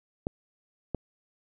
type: clicks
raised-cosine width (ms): 2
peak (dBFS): -16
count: 2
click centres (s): 0.269 / 0.947
effects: none